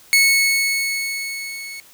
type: tone with level ramp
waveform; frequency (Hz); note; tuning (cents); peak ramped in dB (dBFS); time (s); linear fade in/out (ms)
sawtooth; 2202; C#7; -12; -7 to -28; 0.13-1.8; 0
effects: white hiss -48 dBFS RMS until 1.93 s